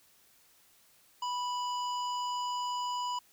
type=harmonic tone with a mistuned harmonic; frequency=986 Hz; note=B5; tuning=3 cents flat; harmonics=1 / 3 / 5 / 7; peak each=-32 / -42 / -46 / -49 dBFS; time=1.22-3.19 s; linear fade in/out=5 ms; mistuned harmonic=7; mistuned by=+26 cents; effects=white hiss -64 dBFS RMS until 3.32 s